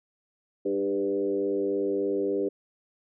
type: tone with frequency modulation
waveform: sine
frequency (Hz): 396.6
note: G4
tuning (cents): +20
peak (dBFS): -24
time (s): 0.65-2.49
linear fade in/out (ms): 10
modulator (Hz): 96.6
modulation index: 1.1
effects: none